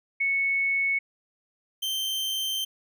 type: tone pair in turn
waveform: sine / 40% pulse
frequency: 2209 / 3124 Hz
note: C#7 / G7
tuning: -7 / -7 cents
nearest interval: tritone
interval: 600 cents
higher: second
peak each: -22 / -26 dBFS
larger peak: first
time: 0.2-0.99 / 1.82-2.65 s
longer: second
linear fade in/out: 10 ms
effects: none